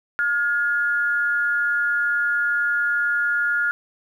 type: tone pair together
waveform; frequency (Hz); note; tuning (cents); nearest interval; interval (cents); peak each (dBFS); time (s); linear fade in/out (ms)
sine; 1421.1 / 1690; F6 / G#6; +30 / +30; minor third; 300; -19 / -26; 0.19-3.71; 0
effects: 9-bit